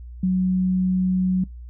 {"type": "tone", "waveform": "sine", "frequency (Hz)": 185, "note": "F#3", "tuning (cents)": 0, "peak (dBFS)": -17, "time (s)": [0.23, 1.44], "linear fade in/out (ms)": 5, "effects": ["noise-tail reverb RT60 0.2 s tail -25 dB re dry", "added 60 Hz sine -35 dBFS peak until 1.69 s"]}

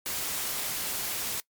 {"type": "noise", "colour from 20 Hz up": "white", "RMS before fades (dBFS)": -32, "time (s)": [0.06, 1.4], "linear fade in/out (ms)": 0, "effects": ["noise-tail reverb RT60 0.1 s tail -22 dB re dry", "MP3 96 kbps"]}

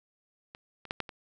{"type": "clicks", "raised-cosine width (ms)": 0.3, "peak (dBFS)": [-28, -30, -15, -15, -26], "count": 5, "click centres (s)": [0.549, 0.853, 0.909, 1.003, 1.092], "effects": []}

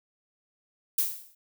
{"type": "noise with exponential decay", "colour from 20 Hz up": "violet", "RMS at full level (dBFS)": -22, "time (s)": [0.98, 1.35], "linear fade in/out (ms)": 5, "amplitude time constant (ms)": 79, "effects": []}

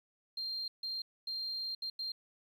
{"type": "tone bursts at uneven times", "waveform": "sine", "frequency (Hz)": 4186, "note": "C8", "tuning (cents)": 0, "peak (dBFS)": -35, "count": 5, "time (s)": [[0.37, 0.68], [0.83, 1.02], [1.27, 1.75], [1.82, 1.9], [1.99, 2.12]], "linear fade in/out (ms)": 5, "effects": ["tanh soft clip ceiling -31 dBFS", "11-bit"]}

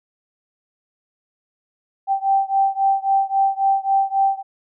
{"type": "beating tone pair", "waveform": "sine", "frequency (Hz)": [780, 783.7], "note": ["G5", "G5"], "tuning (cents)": [-9, -1], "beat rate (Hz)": 3.7, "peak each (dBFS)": [-18, -19], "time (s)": [2.07, 4.43], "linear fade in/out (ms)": 50, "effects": []}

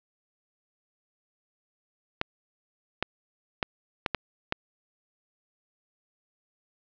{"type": "clicks", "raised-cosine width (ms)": 0.3, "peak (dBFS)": -9, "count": 6, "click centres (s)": [2.214, 3.026, 3.628, 4.062, 4.147, 4.524], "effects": ["low-pass 4000 Hz 12 dB/octave"]}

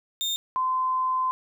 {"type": "tone pair in turn", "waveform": ["35% pulse", "sine"], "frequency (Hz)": [3640, 1030.3], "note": ["A#7", "C6"], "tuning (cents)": [-42, -27], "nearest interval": "octave + minor seventh", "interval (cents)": 2185, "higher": "first", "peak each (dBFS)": [-23, -22], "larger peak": "second", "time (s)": [[0.21, 0.36], [0.56, 1.31]], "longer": "second", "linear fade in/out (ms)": 0, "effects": []}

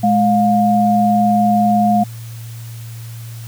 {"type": "tone pair together", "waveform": "sine", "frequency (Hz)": [210.8, 709], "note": ["G#3", "F5"], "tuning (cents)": [26, 26], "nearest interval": "octave + major sixth", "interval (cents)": 2100, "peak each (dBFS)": -13, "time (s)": [0.03, 2.04], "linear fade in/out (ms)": 10, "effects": ["added 115 Hz sine -28 dBFS peak until 3.47 s", "white hiss -41 dBFS RMS until 3.47 s"]}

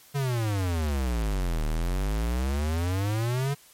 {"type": "exponential two-way sweep", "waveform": "square", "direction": "down then up", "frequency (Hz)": [144.6, 37.22, 144.6], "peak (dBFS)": -25, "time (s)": [0.14, 3.55], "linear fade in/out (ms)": 20, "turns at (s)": 1.65, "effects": ["white hiss -54 dBFS RMS until 3.73 s", "MP3 64 kbps"]}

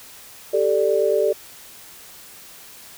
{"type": "chord", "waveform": "sine", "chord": "G suspended second", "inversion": "none", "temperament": "just", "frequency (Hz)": [392, 441, 588], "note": ["G4", "A4", "D5"], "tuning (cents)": [0, 4, 2], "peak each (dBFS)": [-21, -20, -20], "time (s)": [0.53, 1.33], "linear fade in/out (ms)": 10, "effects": ["white hiss -43 dBFS RMS until 2.97 s"]}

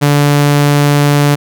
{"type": "tone", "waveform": "sawtooth", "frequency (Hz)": 144.8, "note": "D3", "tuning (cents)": -24, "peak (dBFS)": -3, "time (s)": [0.01, 1.36], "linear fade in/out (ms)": 20, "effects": []}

